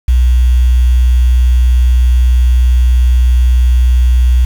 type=tone with quantisation; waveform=sine; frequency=61.6 Hz; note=B1; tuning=4 cents flat; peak=-5 dBFS; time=0.08-4.45 s; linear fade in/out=5 ms; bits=5; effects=none